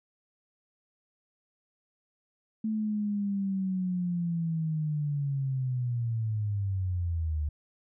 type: linear sweep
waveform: sine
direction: down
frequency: 220 to 73.42 Hz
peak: -27 dBFS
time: 2.64-7.49 s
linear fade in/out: 5 ms
effects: none